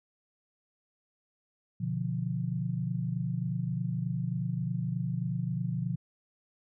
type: chord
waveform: sine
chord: B diminished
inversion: none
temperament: equal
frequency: 123.47 / 146.83 / 174.61 Hz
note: B2 / D3 / F3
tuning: 0 / 0 / 0 cents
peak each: -33 / -35 / -33 dBFS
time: 1.8-5.96 s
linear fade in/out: 10 ms
effects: none